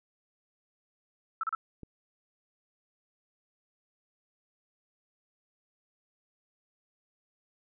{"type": "tone bursts", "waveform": "sine", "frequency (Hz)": 1318.5, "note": "E6", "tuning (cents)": 0, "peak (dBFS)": -28, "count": 3, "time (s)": [1.41, 1.55], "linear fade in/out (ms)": 2, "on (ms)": 24, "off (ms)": 34}
{"type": "click", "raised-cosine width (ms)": 3, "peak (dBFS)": -31, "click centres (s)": 1.833}
{"effects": []}